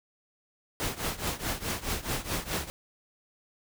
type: noise with tremolo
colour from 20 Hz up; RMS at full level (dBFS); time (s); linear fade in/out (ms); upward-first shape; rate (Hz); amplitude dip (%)
pink; -29; 0.8-2.7; 0; triangle; 4.7; 90
effects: none